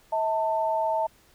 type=tone pair together; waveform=sine; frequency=643.4 / 892 Hz; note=E5 / A5; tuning=-42 / +23 cents; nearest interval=tritone; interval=565 cents; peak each=-26 / -25 dBFS; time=0.12-1.07 s; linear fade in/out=10 ms; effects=pink hiss -59 dBFS RMS until 1.34 s